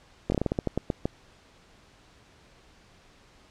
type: slowing click train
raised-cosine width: 2 ms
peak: -12 dBFS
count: 12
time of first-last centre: 0.3-1.055 s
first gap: 21 ms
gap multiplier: 1.22
effects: pink hiss -57 dBFS RMS until 3.5 s + low-pass 6000 Hz 12 dB/octave